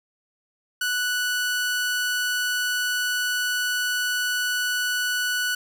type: tone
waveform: sawtooth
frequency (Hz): 1480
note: F#6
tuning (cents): 0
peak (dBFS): -19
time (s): 0.81-5.55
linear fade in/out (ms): 5
effects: none